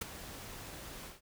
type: noise with ADSR envelope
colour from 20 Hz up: pink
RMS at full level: -33 dBFS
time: 0.01-1.21 s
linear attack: 8 ms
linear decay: 13 ms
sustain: -14 dB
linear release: 150 ms
effects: none